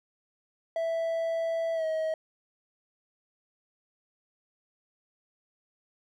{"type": "tone with pitch glide", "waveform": "triangle", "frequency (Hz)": [659.3, 635.4], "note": ["E5", "D#5"], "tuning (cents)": [0, 36], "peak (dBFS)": -25, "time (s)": [0.76, 2.14], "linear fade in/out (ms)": 2, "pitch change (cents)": -64, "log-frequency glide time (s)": [1.74, 1.85], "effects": []}